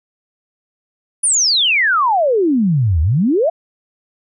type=exponential two-way sweep; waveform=sine; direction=down then up; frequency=9930 to 73.6 to 708 Hz; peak=-11 dBFS; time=1.23-3.5 s; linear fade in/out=10 ms; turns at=3.01 s; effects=none